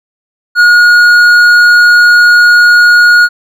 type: tone with hard clipping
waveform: sine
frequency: 1441 Hz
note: F#6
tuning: 46 cents flat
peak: -3 dBFS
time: 0.55-3.29 s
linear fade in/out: 50 ms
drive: 6 dB
effects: none